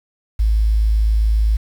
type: tone with quantisation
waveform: sine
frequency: 53.8 Hz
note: A1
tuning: 38 cents flat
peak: -12 dBFS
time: 0.39-1.57 s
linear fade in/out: 10 ms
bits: 7
effects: none